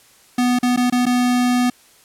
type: tone with dropouts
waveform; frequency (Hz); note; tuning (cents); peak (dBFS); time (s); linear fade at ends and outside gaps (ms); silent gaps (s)
square; 246.9; B3; 0; -15; 0.38-1.7; 5; 0.589-0.629 / 0.763-0.773 / 0.9-0.923 / 1.056-1.064
effects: white hiss -51 dBFS RMS until 2.04 s + low-pass 12000 Hz 12 dB/octave